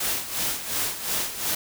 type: noise with tremolo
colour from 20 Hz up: white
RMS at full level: -25 dBFS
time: 0-1.55 s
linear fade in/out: 5 ms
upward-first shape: sine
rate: 2.8 Hz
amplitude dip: 70%
effects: none